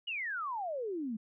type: exponential sweep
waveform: sine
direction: down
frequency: 2969 to 207.6 Hz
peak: -34 dBFS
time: 0.07-1.17 s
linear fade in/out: 10 ms
effects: none